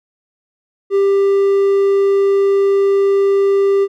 triangle tone, 395.4 Hz, G4, 15 cents sharp, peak -8 dBFS, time 0.9-3.88 s, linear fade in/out 50 ms, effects none

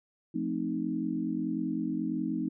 sine chord, F dominant seventh, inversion none, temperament equal, 174.61 / 220 / 261.6 / 311.1 Hz, F3 / A3 / C4 / Eb4, 0 / 0 / 0 / 0 cents, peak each -37 / -35 / -34 / -33 dBFS, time 0.34-2.49 s, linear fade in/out 10 ms, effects none

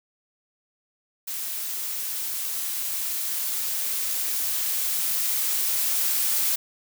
blue noise with level ramp, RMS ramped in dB -31 to -23 dBFS, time 1.27-6.56 s, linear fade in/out 10 ms, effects none

